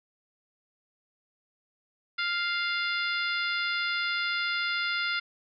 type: harmonic tone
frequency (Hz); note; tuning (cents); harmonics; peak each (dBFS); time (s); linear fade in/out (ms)
698.5; F5; 0; 2 / 3 / 4 / 5 / 6 / 7; -30 / -32 / -37 / -36 / -40 / -39; 2.18-5.2; 10
effects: none